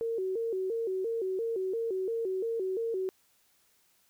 sine tone with vibrato, 415.3 Hz, G#4, in tune, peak -29 dBFS, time 0.01-3.09 s, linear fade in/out 0 ms, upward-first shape square, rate 2.9 Hz, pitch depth 170 cents each way, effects white hiss -68 dBFS RMS until 4.09 s

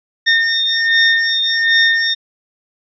25% pulse beating tone pair, 1826 / 1827.3 Hz, A#6 / A#6, -36 / -35 cents, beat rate 1.3 Hz, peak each -11 dBFS, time 0.26-2.15 s, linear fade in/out 20 ms, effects resampled to 16000 Hz

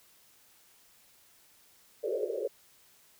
pink band-pass noise, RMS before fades -33 dBFS, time 2.03-2.48 s, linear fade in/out 10 ms, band 370 to 580 Hz, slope 96 dB/octave, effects white hiss -62 dBFS RMS until 3.19 s

